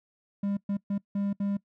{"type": "tone bursts at uneven times", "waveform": "triangle", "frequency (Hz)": 200.3, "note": "G3", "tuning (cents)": 38, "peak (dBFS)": -24, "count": 5, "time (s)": [[0.43, 0.57], [0.69, 0.77], [0.9, 0.98], [1.15, 1.33], [1.4, 1.57]], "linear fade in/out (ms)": 5, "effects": ["noise-tail reverb RT60 0.1 s tail -21 dB re dry"]}